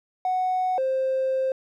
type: tone pair in turn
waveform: triangle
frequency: 740 / 526 Hz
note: F#5 / C5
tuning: 0 / +9 cents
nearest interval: tritone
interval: 591 cents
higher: first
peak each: -18 dBFS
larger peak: neither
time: 0.25-0.78 / 0.78-1.52 s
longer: second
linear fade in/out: 2 ms
effects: tanh soft clip ceiling -18 dBFS